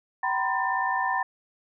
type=tone cluster; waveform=sine; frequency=767 / 962 / 1021 / 1789 Hz; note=G5 / B5 / C6 / A6; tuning=-38 / -46 / -43 / +28 cents; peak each=-29 dBFS; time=0.23-1.23 s; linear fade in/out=5 ms; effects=none